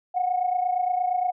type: tone pair together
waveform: sine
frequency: 723 / 751.6 Hz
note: F#5 / F#5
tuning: -40 / +27 cents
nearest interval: minor second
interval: 67 cents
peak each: -22 / -27 dBFS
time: 0.14-1.32 s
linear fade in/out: 20 ms
effects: tanh soft clip ceiling -14 dBFS